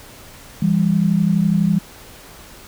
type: tone pair together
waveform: sine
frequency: 167.72 / 199.8 Hz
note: E3 / G3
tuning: +30 / +33 cents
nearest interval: minor third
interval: 303 cents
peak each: -16 / -16 dBFS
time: 0.62-1.79 s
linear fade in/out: 5 ms
effects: pink hiss -41 dBFS RMS until 2.67 s